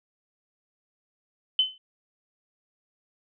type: tone with exponential decay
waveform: sine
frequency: 3045 Hz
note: F#7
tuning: 49 cents sharp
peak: -15 dBFS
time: 1.59-1.78 s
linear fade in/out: 2 ms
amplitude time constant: 40 ms
effects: none